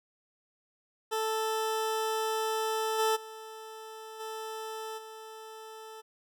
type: tone with level steps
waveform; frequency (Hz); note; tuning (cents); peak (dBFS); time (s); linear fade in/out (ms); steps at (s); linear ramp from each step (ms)
20% pulse; 440; A4; 0; -24 / -20 / -38 / -32 / -39; 1.11-6.02; 20; 2.98 / 3.15 / 4.19 / 4.97; 20
effects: none